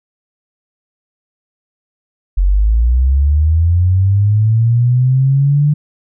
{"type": "linear sweep", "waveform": "sine", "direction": "up", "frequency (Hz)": [43.88, 149.2], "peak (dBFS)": -8, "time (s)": [2.37, 5.74], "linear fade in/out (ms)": 10, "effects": []}